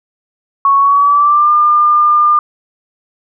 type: tone with pitch glide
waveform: sine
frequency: 1108.7 to 1202.1 Hz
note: C#6 to D6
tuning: 0 to +40 cents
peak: -6 dBFS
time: 0.65-2.39 s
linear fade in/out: 2 ms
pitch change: +140 cents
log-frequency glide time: 0.78-1.52 s
effects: none